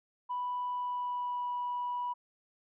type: tone with pitch glide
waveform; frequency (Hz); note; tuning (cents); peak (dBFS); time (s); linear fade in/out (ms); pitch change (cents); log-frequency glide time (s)
sine; 987.8 to 978.7; B5 to B5; 0 to -16; -31; 0.29-2.14; 20; -16; 0.71-1.5
effects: tanh soft clip ceiling -28 dBFS